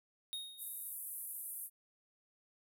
square tone with exponential decay, 3729 Hz, A#7, in tune, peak -38 dBFS, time 0.33-0.93 s, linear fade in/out 0 ms, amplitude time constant 130 ms
pink band-pass noise, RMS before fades -45 dBFS, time 0.57-1.7 s, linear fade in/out 50 ms, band 10000 to 14000 Hz, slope 48 dB/octave
effects none

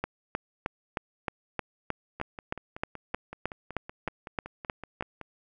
two click trains, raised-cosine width 0.5 ms, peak -14 / -24 dBFS, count 17 / 17, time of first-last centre 0.04-5.009 / 2.2-5.213 s, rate 3.22 / 5.31 Hz, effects none

